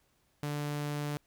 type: tone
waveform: sawtooth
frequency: 146.83 Hz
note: D3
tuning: in tune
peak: -29 dBFS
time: 0.43-1.17 s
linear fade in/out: 0 ms
effects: pink hiss -72 dBFS RMS until 1.26 s